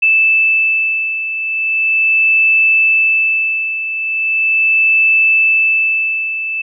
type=beating tone pair; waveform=sine; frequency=2634 / 2634.39 Hz; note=E7 / E7; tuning=-2 / -2 cents; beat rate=0.39 Hz; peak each=-17 / -11 dBFS; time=0.02-6.62 s; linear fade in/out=10 ms; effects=none